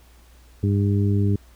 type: harmonic tone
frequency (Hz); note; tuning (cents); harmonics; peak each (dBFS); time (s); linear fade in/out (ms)
100.6; G2; +45; 1 / 2 / 3 / 4; -18 / -24 / -28 / -30; 0.63-1.36; 5
effects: added 60 Hz sine -48 dBFS peak until 1.55 s + pink hiss -56 dBFS RMS until 1.55 s